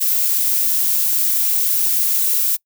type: noise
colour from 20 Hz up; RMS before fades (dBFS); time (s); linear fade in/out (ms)
violet; -17; 0-2.57; 20
effects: noise-tail reverb RT60 0.1 s tail -25 dB re dry